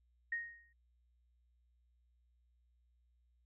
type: tone with exponential decay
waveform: sine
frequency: 1864.7 Hz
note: A#6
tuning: in tune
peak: -33 dBFS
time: 0.32-0.73 s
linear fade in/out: 5 ms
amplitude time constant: 89 ms
effects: added 60 Hz sine -70 dBFS peak until 3.45 s